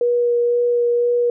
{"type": "tone with vibrato", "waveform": "sine", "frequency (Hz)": 480, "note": "B4", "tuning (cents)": -49, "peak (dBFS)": -14, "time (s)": [0.01, 1.3], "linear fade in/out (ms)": 2, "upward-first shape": "sine", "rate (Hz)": 2, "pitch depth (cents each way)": 10, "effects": []}